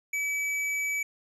sine tone with tanh clipping, 2292 Hz, D7, 43 cents flat, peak -29 dBFS, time 0.13-1.03 s, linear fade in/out 5 ms, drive 15 dB, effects resampled to 32000 Hz

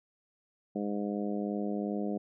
harmonic tone, 102.7 Hz, G#2, 19 cents flat, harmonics 2 / 3 / 4 / 5 / 6 / 7, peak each -33 / -37 / -39 / -41 / -43 / -44 dBFS, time 0.75-2.18 s, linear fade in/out 10 ms, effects none

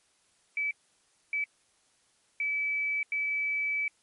sine tone bursts at uneven times, 2300 Hz, D7, 37 cents flat, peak -27 dBFS, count 4, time 0.57-0.71 / 1.33-1.44 / 2.4-3.03 / 3.12-3.88 s, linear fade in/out 2 ms, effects white hiss -68 dBFS RMS until 4.02 s + MP3 48 kbps

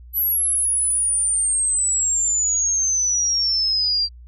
sine exponential sweep, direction down, 11900 to 4699 Hz, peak -17 dBFS, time 0.13-4.09 s, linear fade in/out 50 ms, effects added 60 Hz sine -39 dBFS peak until 4.27 s

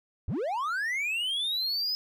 triangle linear sweep, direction up, 58.27 to 5100 Hz, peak -26 dBFS, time 0.28-1.95 s, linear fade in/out 0 ms, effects none

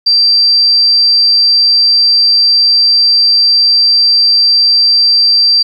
sine tone, 4699 Hz, D8, in tune, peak -5 dBFS, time 0.06-5.63 s, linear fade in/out 10 ms, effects 7-bit

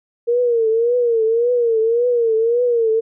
sine tone with vibrato, 466.2 Hz, A#4, in tune, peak -13 dBFS, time 0.27-3.01 s, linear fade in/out 20 ms, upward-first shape triangle, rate 1.8 Hz, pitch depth 110 cents each way, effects none

